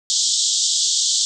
white band-pass noise, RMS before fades -19 dBFS, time 0.1-1.25 s, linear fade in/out 0 ms, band 3200 to 7900 Hz, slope 96 dB/octave, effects none

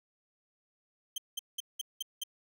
sawtooth tone bursts, 3136 Hz, G7, in tune, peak -30 dBFS, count 6, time 1.16-2.236 s, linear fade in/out 5 ms, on 21 ms, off 190 ms, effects none

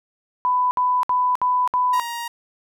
sine tone bursts, 997 Hz, B5, 16 cents sharp, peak -16 dBFS, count 5, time 0.45-1.998 s, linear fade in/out 0 ms, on 260 ms, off 62 ms
sawtooth tone, 941 Hz, A#5, 16 cents sharp, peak -23 dBFS, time 1.93-2.28 s, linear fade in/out 5 ms
effects none

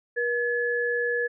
sine tone pair together, 479.4 / 1708.4 Hz, A#4 / G#6, +48 / +48 cents, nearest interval octave + minor seventh, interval 2200 cents, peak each -26 dBFS, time 0.16-1.28 s, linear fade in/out 20 ms, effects none

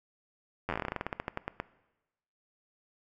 slowing click train, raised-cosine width 0.5 ms, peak -17 dBFS, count 21, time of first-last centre 0.69-1.6 s, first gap 10 ms, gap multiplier 1.14, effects noise-tail reverb RT60 1.0 s tail -19 dB re dry

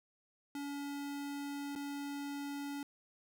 square tone with dropouts, 284.2 Hz, C#4, 43 cents sharp, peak -40 dBFS, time 0.55-2.83 s, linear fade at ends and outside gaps 2 ms, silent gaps 1.753-1.759 s, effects none

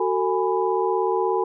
sine tone cluster, 373.9 / 450.5 / 828 / 994 Hz, F#4 / A4 / G#5 / B5, +18 / +41 / -5 / +11 cents, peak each -23 / -24 / -26 / -27 dBFS, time 0-1.44 s, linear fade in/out 5 ms, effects none

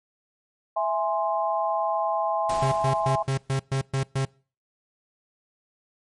sine chord, E augmented, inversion none, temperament equal, 659.3 / 830.6 / 1046.5 Hz, E5 / G#5 / B#5, 0 / 0 / 0 cents, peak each -25 / -26 / -28 dBFS, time 0.76-3.23 s, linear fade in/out 10 ms
pink noise with exponential decay, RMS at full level -33 dBFS, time 2.49-3.6 s, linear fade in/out 5 ms, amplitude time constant 240 ms
45% pulse tone bursts, 134.5 Hz, C3, 48 cents sharp, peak -22 dBFS, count 8, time 2.62-4.252 s, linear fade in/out 5 ms, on 99 ms, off 120 ms
effects noise-tail reverb RT60 0.4 s tail -24 dB re dry + MP3 48 kbps

